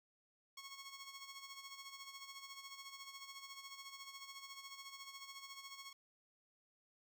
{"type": "tone with tremolo", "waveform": "10% pulse", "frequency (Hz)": 1097, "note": "C#6", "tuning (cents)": -18, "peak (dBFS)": -40, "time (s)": [0.57, 5.93], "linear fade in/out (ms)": 5, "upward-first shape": "sine", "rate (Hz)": 14, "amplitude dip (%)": 60, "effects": []}